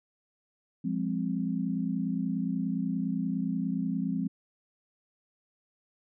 sine chord, F minor, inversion none, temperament equal with one note detuned, 174.61 / 204.7 / 261.6 Hz, F3 / Ab3 / C4, 0 / -25 / 0 cents, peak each -32 dBFS, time 0.84-4.28 s, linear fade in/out 10 ms, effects none

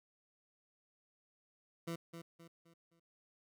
20% pulse tone with echo, 167.4 Hz, E3, 27 cents sharp, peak -34 dBFS, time 1.87-1.96 s, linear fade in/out 10 ms, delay 260 ms, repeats 4, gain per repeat -8 dB, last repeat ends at 3 s, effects none

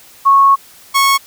sine / sawtooth tone pair in turn, 1101 / 1101 Hz, C#6 / C#6, -12 / -12 cents, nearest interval unison, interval 0 cents, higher neither, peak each -5 dBFS, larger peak neither, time 0.25-0.56 / 0.94-1.18 s, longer first, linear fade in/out 20 ms, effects white hiss -42 dBFS RMS until 1.26 s

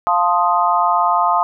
sine chord, F dominant seventh, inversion none, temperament equal, 698.5 / 880 / 1046.5 / 1244.5 Hz, F5 / A5 / C6 / Eb6, 0 / 0 / 0 / 0 cents, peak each -18 dBFS, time 0.07-1.43 s, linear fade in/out 0 ms, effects none

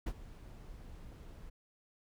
brown noise with ADSR envelope, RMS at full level -34 dBFS, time 0.06-1.5 s, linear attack 10 ms, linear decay 54 ms, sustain -16 dB, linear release 12 ms, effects none

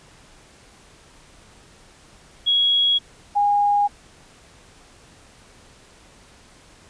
sine tone pair in turn, 3322 / 817.9 Hz, G#7 / G#5, 0 / -27 cents, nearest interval 2 octaves, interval 2427 cents, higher first, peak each -15 dBFS, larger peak neither, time 2.46-2.99 / 3.35-3.88 s, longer neither, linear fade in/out 20 ms, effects pink hiss -50 dBFS RMS until 6.89 s + resampled to 22050 Hz

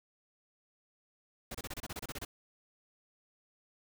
pink noise bursts, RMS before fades -41 dBFS, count 12, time 1.51-2.25 s, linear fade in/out 5 ms, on 36 ms, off 28 ms, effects none

